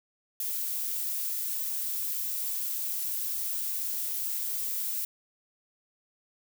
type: noise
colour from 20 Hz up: violet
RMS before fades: -32 dBFS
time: 0.4-5.05 s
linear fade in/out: 2 ms
effects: none